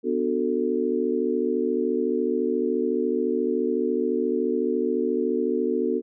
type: chord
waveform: sine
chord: B minor seventh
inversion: none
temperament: just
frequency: 246.9 / 296.3 / 370.4 / 444.5 Hz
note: B3 / D4 / F#4 / A4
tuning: 0 / +15 / +2 / +18 cents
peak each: -27 / -29 / -26 / -26 dBFS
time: 0.03-6.02 s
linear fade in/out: 50 ms
effects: none